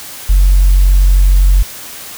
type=tone; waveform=sine; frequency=46.25 Hz; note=F#1; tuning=in tune; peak=-3 dBFS; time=0.29-1.63 s; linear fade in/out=10 ms; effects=tanh soft clip ceiling -1 dBFS + white hiss -29 dBFS RMS until 2.17 s